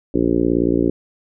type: harmonic tone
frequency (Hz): 58.27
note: A#1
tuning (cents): 0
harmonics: 1 / 2 / 3 / 4 / 5 / 6 / 7 / 8 / 9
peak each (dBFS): -28 / -30 / -25 / -25 / -18 / -20 / -23 / -28 / -30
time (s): 0.14-0.9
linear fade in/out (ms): 5
effects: none